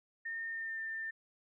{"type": "tone with pitch glide", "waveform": "sine", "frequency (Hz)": [1823, 1793.8], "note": ["A#6", "A6"], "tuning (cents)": [-39, 33], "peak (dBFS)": -37, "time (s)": [0.25, 1.11], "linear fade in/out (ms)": 10, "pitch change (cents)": -28, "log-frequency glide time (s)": [0.5, 0.8], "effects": []}